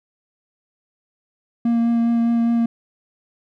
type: tone with vibrato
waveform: triangle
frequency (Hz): 233.1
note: A#3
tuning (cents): 0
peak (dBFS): -13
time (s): 1.65-2.66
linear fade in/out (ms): 5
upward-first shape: triangle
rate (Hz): 4.9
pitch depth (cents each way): 13
effects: none